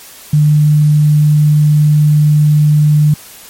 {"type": "tone", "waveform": "sine", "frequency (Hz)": 150, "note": "D3", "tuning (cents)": 37, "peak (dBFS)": -5, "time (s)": [0.33, 3.14], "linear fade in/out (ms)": 5, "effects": ["white hiss -35 dBFS RMS until 3.49 s", "MP3 64 kbps"]}